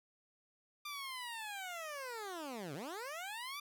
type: linear two-way sweep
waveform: 15% pulse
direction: down then up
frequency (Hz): 1196 to 129.6 to 1196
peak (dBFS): -36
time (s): 0.85-3.6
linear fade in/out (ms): 5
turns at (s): 2.74
effects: none